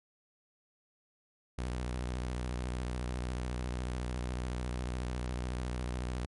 sawtooth tone with vibrato, 61.74 Hz, B1, in tune, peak -30 dBFS, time 1.58-6.26 s, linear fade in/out 5 ms, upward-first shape triangle, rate 14 Hz, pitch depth 130 cents each way, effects MP3 48 kbps

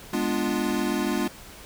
square chord, G# diminished seventh, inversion none, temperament equal, 207.7 / 246.9 / 293.7 / 349.2 Hz, G#3 / B3 / D4 / F4, 0 / 0 / 0 / 0 cents, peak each -30 dBFS, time 0.13-1.28 s, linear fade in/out 5 ms, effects added 50 Hz sine -51 dBFS peak until 1.65 s + pink hiss -45 dBFS RMS until 1.65 s

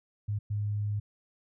sine tone bursts at uneven times, 103.83 Hz, G#2, in tune, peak -28 dBFS, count 2, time 0.28-0.39 / 0.5-1 s, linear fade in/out 10 ms, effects none

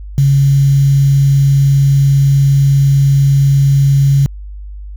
sine tone with quantisation, 138.59 Hz, C#3, in tune, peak -6 dBFS, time 0.18-4.26 s, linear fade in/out 0 ms, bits 5, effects added 50 Hz sine -25 dBFS peak until 4.96 s

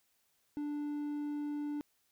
triangle tone, 293.7 Hz, D4, in tune, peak -33 dBFS, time 0.57-1.81 s, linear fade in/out 0 ms, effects white hiss -75 dBFS RMS until 2.11 s

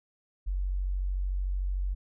sine tone, 46.74 Hz, F#1, 18 cents sharp, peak -27 dBFS, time 0.46-1.95 s, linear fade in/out 20 ms, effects none

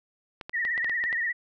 clicks, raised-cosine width 0.3 ms, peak -21 dBFS, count 8, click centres 0.412 / 0.495 / 0.651 / 0.778 / 0.845 / 0.896 / 1.039 / 1.128 s
sine tone with vibrato, 1887 Hz, A#6, 21 cents sharp, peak -25 dBFS, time 0.53-1.33 s, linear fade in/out 20 ms, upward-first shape triangle, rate 17 Hz, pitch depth 99 cents each way
effects none

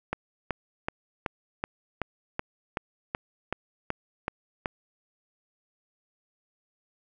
click train, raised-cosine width 0.5 ms, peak -13 dBFS, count 13, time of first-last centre 0.13-4.658 s, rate 2.65 Hz, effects none

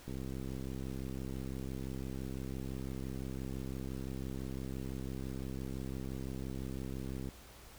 click train, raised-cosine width 3 ms, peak -29 dBFS, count 476, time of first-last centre 0.08-7.288 s, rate 65.9 Hz, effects added 60 Hz sine -59 dBFS peak until 7.78 s + pink hiss -56 dBFS RMS until 7.78 s

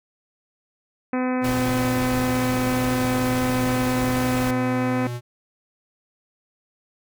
harmonic tone, 253.9 Hz, B3, 48 cents sharp, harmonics 1 / 2 / 3 / 4 / 5 / 6 / 7 / 8 / 9 / 10, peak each -22 / -28 / -32 / -34 / -36 / -38 / -39 / -40 / -41 / -42 dBFS, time 1.13-5.07 s, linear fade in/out 2 ms
square tone with pitch glide, 120 to 121.18 Hz, B2 to B2, -49 to -32 cents, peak -28 dBFS, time 1.41-5.21 s, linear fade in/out 50 ms, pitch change +17 cents, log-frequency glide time 1.92-4.76 s
pink noise, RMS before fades -31 dBFS, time 1.44-4.51 s, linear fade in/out 5 ms
effects none

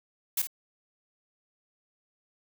blue noise with echo, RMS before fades -27 dBFS, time 0.37-0.42 s, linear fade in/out 5 ms, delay 52 ms, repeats 1, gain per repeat -10 dB, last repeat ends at 0.472 s, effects none

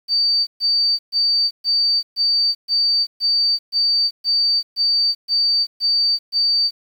sine tone bursts, 4612 Hz, D8, 32 cents flat, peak -14 dBFS, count 13, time 0.08-6.71 s, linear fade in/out 50 ms, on 390 ms, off 130 ms, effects 8-bit

